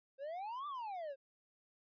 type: exponential two-way sweep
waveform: triangle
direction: up then down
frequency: 523.3 to 1200 to 524 Hz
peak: -39 dBFS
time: 0.18-1.16 s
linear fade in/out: 50 ms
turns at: 0.67 s
effects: resampled to 11025 Hz